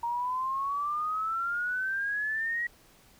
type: exponential sweep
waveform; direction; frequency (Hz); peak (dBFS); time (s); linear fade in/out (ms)
sine; up; 933 to 1921; -28; 0.03-2.67; 5
effects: pink hiss -59 dBFS RMS until 3.19 s